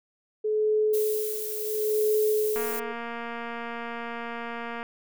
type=tone with tremolo; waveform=sine; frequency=428.7 Hz; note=A4; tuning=45 cents flat; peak=-20 dBFS; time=0.44-2.93 s; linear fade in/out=10 ms; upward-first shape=sine; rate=0.72 Hz; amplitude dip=80%
type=noise; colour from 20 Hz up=violet; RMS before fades=-34 dBFS; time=0.93-2.8 s; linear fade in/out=10 ms
type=click train; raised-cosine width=0.5 ms; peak=-21 dBFS; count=532; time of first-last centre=2.56-4.829 s; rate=234 Hz
effects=none